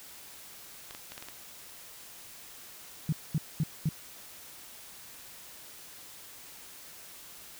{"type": "clicks", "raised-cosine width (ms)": 0.2, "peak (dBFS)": -25, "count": 6, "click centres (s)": [0.909, 0.949, 1.12, 1.179, 1.225, 1.286]}
{"type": "tone bursts", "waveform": "sine", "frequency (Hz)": 155.56, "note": "D#3", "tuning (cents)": 0, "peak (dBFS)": -24, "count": 4, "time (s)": [3.09, 3.89], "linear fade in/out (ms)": 2, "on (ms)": 35, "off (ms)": 220}
{"effects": ["white hiss -49 dBFS RMS until 7.59 s"]}